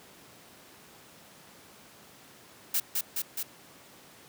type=noise with echo; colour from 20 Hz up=blue; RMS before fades=-27 dBFS; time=2.74-2.8 s; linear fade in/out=5 ms; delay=210 ms; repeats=3; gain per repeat=-2 dB; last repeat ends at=3.43 s; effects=pink hiss -53 dBFS RMS until 4.28 s + high-pass 150 Hz 12 dB/octave